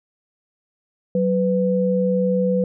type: tone pair together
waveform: sine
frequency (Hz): 186.8 / 498.7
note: F#3 / B4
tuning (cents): +17 / +17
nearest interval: octave + perfect fourth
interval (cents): 1700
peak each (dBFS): -19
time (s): 1.15-2.64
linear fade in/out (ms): 2
effects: none